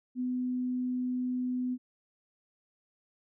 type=tone; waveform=sine; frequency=251.1 Hz; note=B3; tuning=29 cents sharp; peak=-29 dBFS; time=0.15-1.78 s; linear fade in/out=50 ms; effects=none

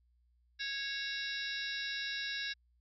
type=harmonic tone with a mistuned harmonic; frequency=551 Hz; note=C#5; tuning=11 cents flat; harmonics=3 / 4 / 5 / 6 / 7 / 8 / 9 / 10; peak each=-40 / -46 / -46 / -51 / -41 / -53 / -47 / -47 dBFS; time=0.59-2.54 s; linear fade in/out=20 ms; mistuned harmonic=6; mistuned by=+81 cents; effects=added 60 Hz sine -68 dBFS peak until 2.8 s

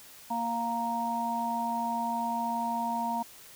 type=harmonic tone; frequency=233.1 Hz; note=A#3; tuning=in tune; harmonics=1 / 3 / 4; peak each=-35 / -35 / -30 dBFS; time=0.3-3.23 s; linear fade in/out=10 ms; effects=white hiss -51 dBFS RMS until 3.55 s

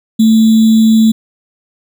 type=tone with sample-and-hold; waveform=sine; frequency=221.7 Hz; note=A3; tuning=13 cents sharp; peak=-4 dBFS; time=0.19-1.12 s; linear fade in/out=10 ms; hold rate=3675 Hz; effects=none

